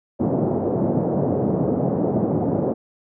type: band-pass noise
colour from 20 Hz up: pink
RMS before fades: -21 dBFS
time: 0.19-2.74 s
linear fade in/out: 20 ms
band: 130 to 640 Hz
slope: 24 dB/octave
effects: none